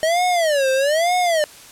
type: tone with vibrato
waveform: square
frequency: 618 Hz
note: D#5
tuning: 12 cents flat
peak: -16 dBFS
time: 0.03-1.44 s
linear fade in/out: 0 ms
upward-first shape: sine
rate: 1.1 Hz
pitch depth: 280 cents each way
effects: white hiss -42 dBFS RMS until 1.71 s + low-pass 11000 Hz 12 dB/octave